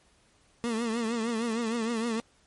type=tone with vibrato; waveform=30% pulse; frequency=229.4 Hz; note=A#3; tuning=28 cents flat; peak=-25 dBFS; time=0.64-2.2 s; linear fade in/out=0 ms; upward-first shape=triangle; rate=6.5 Hz; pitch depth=100 cents each way; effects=pink hiss -64 dBFS RMS until 2.46 s + MP3 48 kbps